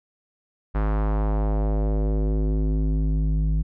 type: tone with low-pass filter sweep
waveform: square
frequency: 52.3 Hz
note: G#1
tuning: 13 cents sharp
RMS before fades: -22 dBFS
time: 0.74-3.63 s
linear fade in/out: 20 ms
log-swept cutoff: 1400 to 150 Hz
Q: 1.5
effects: none